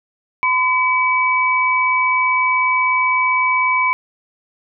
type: tone pair together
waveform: sine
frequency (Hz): 1017.1 / 2282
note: C6 / C#7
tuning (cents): -49 / +50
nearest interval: octave + major second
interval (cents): 1399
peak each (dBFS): -16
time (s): 0.43-3.93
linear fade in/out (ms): 0
effects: none